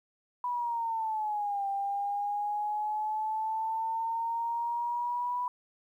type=exponential two-way sweep; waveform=sine; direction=down then up; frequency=987.8 to 790 to 987.8 Hz; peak=-29 dBFS; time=0.44-5.48 s; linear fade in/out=2 ms; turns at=1.67 s; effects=11-bit